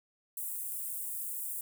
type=high-pass noise; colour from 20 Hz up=white; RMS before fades=-38 dBFS; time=0.37-1.61 s; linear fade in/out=2 ms; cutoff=8200 Hz; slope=48 dB/octave; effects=none